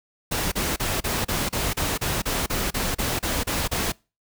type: noise bursts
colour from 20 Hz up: pink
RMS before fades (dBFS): -25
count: 15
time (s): 0.31-3.922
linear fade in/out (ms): 10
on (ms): 210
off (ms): 33
effects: noise-tail reverb RT60 0.3 s tail -25 dB re dry